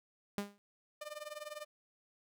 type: tone with exponential decay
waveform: sawtooth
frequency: 202.7 Hz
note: G#3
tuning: 42 cents flat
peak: -28 dBFS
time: 0.38-0.58 s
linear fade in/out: 0 ms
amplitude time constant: 43 ms
type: tone with tremolo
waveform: sawtooth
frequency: 600 Hz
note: D5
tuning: 37 cents sharp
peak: -36 dBFS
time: 1.01-1.65 s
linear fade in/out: 5 ms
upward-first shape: triangle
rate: 20 Hz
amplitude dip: 95%
effects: none